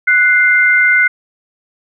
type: tone pair together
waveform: sine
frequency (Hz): 1480 / 2093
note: F#6 / C7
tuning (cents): 0 / 0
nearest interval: tritone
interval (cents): 600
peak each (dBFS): -10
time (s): 0.07-1.08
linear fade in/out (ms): 10
effects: none